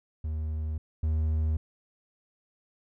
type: tone pair in turn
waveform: triangle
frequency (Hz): 77.78 / 78.32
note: D#2 / D#2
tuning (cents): 0 / +12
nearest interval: unison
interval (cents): 12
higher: second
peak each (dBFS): -27 / -22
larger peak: second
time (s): 0.24-0.78 / 1.03-1.57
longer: neither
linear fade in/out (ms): 5
effects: none